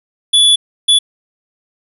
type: tone bursts at uneven times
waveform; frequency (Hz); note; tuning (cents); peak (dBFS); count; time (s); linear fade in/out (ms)
square; 3437; A7; -41; -7; 2; 0.33-0.56 / 0.88-0.99; 10
effects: resampled to 32000 Hz + 8-bit